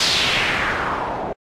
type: noise with low-pass filter sweep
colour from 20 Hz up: white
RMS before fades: -21 dBFS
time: 0-1.33 s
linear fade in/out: 5 ms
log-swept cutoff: 4900 to 610 Hz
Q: 2.3
effects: AAC 48 kbps